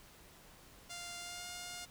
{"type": "tone with pitch glide", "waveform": "5% pulse", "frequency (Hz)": [698.5, 709.1], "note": ["F5", "F5"], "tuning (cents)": [0, 26], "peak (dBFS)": -32, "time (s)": [0.89, 1.86], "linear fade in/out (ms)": 20, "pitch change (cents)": 26, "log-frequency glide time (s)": [1.19, 1.45], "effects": ["pink hiss -59 dBFS RMS until 1.9 s"]}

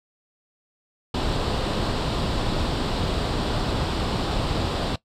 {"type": "noise with comb filter", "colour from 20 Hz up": "pink", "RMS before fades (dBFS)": -24, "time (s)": [1.14, 4.96], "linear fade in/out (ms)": 5, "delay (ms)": 0.24, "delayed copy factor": 0.55, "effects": ["noise-tail reverb RT60 0.1 s tail -18 dB re dry", "low-pass 4000 Hz 12 dB/octave"]}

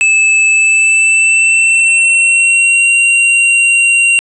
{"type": "tone with pitch glide", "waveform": "square", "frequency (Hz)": [2617, 2757], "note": ["E7", "F7"], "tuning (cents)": [-13, -23], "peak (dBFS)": -7, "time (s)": [0.01, 4.19], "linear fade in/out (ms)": 0, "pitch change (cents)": 90, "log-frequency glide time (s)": [0.49, 2.92], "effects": ["resampled to 22050 Hz", "8-bit"]}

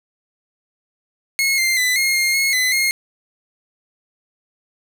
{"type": "tone with pitch steps", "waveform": "sawtooth", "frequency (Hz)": [2172, 2095, 2002, 2143, 2126, 2170, 2025, 2141], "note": ["C#7", "C7", "B6", "C7", "C7", "C#7", "B6", "C7"], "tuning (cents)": [-36, 2, 23, 41, 27, -37, 43, 39], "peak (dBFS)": -12, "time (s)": [1.39, 2.91], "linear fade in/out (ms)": 0, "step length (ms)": 190, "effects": []}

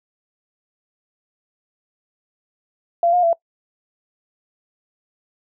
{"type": "tone with pitch steps", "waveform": "sine", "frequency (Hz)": [685, 713, 673], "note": ["F5", "F5", "E5"], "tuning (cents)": [-34, 36, 36], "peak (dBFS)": -13, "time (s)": [3.03, 3.33], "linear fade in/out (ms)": 2, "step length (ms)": 100, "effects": ["noise-tail reverb RT60 0.1 s tail -22 dB re dry"]}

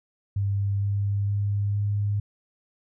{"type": "tone with pitch steps", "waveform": "sine", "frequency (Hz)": [99.8, 100.67, 101.54, 102.43], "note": ["G2", "G2", "G#2", "G#2"], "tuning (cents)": [32, 47, -39, -23], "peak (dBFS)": -22, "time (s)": [0.36, 2.2], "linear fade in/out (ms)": 5, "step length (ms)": 460, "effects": []}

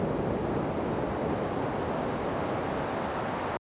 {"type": "noise with band-pass filter sweep", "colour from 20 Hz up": "brown", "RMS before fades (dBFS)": -30, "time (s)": [0, 3.57], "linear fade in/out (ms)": 0, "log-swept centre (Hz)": [460, 930], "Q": 0.82, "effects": ["high-pass 80 Hz 12 dB/octave", "resampled to 8000 Hz"]}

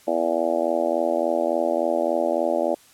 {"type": "harmonic tone", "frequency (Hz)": 83.5, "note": "E2", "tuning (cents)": 23, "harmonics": [3, 4, 5, 6, 7, 8, 9, 10], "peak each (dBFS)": [-31, -27, -34, -30, -23, -27, -31, -34], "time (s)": [0.07, 2.75], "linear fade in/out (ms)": 10, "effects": ["white hiss -53 dBFS RMS until 2.93 s", "low-pass 12000 Hz 12 dB/octave"]}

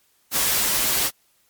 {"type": "noise with comb filter", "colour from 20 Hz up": "white", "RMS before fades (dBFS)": -21, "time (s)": [0.31, 1.11], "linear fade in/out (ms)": 50, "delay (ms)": 12, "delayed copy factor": -0.5, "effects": ["white hiss -63 dBFS RMS until 1.49 s", "MP3 96 kbps"]}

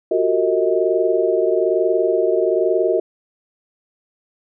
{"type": "tone cluster", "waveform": "sine", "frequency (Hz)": [360.4, 381.5, 457.9, 633], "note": ["F#4", "G4", "A#4", "D#5"], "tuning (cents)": [-45, -47, -31, 30], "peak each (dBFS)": -20, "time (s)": [0.11, 3], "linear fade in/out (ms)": 5, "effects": []}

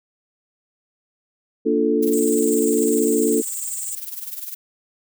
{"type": "chord", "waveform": "sine", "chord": "Bb major seventh", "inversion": "none", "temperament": "equal", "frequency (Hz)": [233.1, 293.7, 349.2, 440], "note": ["Bb3", "D4", "F4", "A4"], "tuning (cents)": [0, 0, 0, 0], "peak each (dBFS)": [-23, -21, -24, -19], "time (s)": [1.65, 3.42], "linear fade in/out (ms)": 20}
{"type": "noise with tremolo", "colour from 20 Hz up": "violet", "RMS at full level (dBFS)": -29, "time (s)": [2.02, 4.55], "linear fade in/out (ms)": 10, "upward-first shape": "sine", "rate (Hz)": 20, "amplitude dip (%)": 70}
{"type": "band-pass noise", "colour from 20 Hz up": "pink", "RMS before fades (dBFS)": -30, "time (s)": [2.13, 3.95], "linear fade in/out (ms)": 0, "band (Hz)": [7300, 8700], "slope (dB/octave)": 96}
{"effects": []}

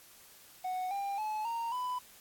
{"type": "tone with pitch steps", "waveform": "triangle", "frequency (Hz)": [739, 796.6, 858.8, 925.7, 997.9], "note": ["F#5", "G5", "A5", "A#5", "B5"], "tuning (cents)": [-2, 28, -42, -12, 18], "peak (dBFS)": -31, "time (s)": [0.64, 1.99], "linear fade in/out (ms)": 10, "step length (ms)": 270, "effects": ["white hiss -57 dBFS RMS until 2.2 s", "AAC 64 kbps"]}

